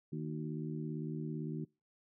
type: harmonic tone with a mistuned harmonic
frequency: 77.78 Hz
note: D#2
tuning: in tune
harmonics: 2 / 3 / 4 / 5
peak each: -39 / -43 / -45 / -47 dBFS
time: 0.12-1.65 s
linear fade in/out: 10 ms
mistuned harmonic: 5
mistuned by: -71 cents
effects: noise-tail reverb RT60 0.3 s tail -26 dB re dry